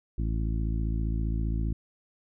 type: harmonic tone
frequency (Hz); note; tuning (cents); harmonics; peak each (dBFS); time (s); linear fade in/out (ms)
55.1; A1; +3; 1 / 2 / 3 / 4 / 5 / 6; -27 / -33 / -37 / -39 / -41 / -43; 0.18-1.73; 5
effects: none